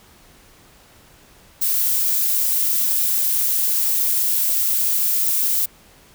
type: noise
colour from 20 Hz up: violet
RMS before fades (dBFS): -19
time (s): 1.61-5.66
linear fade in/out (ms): 10
effects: pink hiss -50 dBFS RMS until 6.14 s